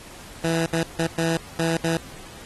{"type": "tone bursts at uneven times", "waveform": "15% pulse", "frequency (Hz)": 164.81, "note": "E3", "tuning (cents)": 0, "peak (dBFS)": -14, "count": 6, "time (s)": [[0.44, 0.66], [0.73, 0.83], [0.99, 1.07], [1.18, 1.37], [1.59, 1.77], [1.84, 1.97]], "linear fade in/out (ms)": 2, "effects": ["pink hiss -43 dBFS RMS until 2.45 s", "AAC 32 kbps"]}